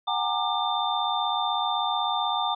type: tone cluster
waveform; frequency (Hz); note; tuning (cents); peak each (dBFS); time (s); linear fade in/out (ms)
sine; 738 / 814 / 921 / 1193 / 3582; F#5 / G#5 / A#5 / D6 / A7; -5 / -35 / -21 / +27 / +30; -30; 0.07-2.55; 10
effects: none